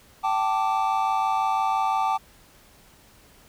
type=chord; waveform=triangle; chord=G suspended second; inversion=none; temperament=equal with one note detuned; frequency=774.1 / 880 / 1174.7 Hz; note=G5 / A5 / D6; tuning=-22 / 0 / 0 cents; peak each=-23 / -23 / -25 dBFS; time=0.23-2.18 s; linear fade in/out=20 ms; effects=pink hiss -54 dBFS RMS until 3.48 s